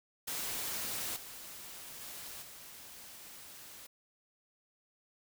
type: noise with level steps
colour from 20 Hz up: white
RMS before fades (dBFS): -38 / -48 / -46 / -51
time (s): 0.27-3.87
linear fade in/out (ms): 10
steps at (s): 1.16 / 2.01 / 2.42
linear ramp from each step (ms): 5
effects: none